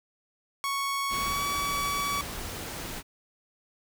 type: tone with pitch glide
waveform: sawtooth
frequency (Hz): 1108.7 to 1138.6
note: C#6 to C#6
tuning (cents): 0 to +46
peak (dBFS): -24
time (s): 0.64-2.21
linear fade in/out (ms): 0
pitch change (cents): +46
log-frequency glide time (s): 1.14-1.44
type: noise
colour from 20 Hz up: pink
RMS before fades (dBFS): -37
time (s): 1.09-3.03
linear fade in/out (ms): 50
effects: none